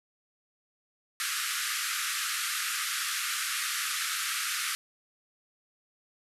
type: band-pass noise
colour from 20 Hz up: pink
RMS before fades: -32 dBFS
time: 1.2-4.75 s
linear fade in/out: 0 ms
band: 1200 to 13000 Hz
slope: 96 dB/octave
effects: none